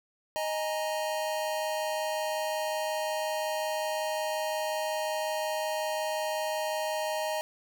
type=chord; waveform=square; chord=D# suspended fourth; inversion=none; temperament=equal with one note detuned; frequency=622.3 / 830.6 / 936.1 Hz; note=D#5 / G#5 / A#5; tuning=0 / 0 / +7 cents; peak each=-32 / -37 / -37 dBFS; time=0.36-7.41 s; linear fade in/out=0 ms; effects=10-bit